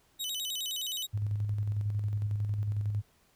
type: tone with vibrato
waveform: sawtooth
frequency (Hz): 3375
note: G#7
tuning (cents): +27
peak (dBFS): -30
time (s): 0.19-1.07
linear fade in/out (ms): 20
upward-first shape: square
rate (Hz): 9.6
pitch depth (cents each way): 200
type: tone with tremolo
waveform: sine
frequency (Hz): 103.83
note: G#2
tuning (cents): 0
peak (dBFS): -27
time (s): 1.13-3.02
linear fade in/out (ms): 20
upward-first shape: square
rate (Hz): 11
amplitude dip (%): 35
effects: pink hiss -67 dBFS RMS until 3.35 s